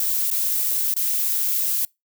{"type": "noise with dropouts", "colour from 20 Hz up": "violet", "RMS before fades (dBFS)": -22, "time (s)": [0, 1.85], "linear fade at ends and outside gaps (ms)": 2, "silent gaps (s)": [[0.303, 0.312], [0.94, 0.964]], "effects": ["noise-tail reverb RT60 0.2 s tail -25 dB re dry"]}